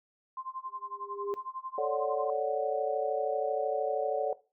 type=tone with tremolo; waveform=sine; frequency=1046.5 Hz; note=C6; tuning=in tune; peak=-34 dBFS; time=0.37-2.3 s; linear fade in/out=2 ms; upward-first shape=sine; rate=11 Hz; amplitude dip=95%
type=tone with exponential growth; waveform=sine; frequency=403.2 Hz; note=G4; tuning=49 cents sharp; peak=-29 dBFS; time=0.65-1.34 s; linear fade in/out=0 ms; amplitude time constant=150 ms
type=chord; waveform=sine; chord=D major seventh; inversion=second; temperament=equal; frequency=440 / 554.4 / 587.3 / 740 Hz; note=A4 / C#5 / D5 / F#5; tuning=0 / 0 / 0 / 0 cents; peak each=-33 dBFS; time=1.78-4.33 s; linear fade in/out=2 ms
effects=noise-tail reverb RT60 0.3 s tail -18 dB re dry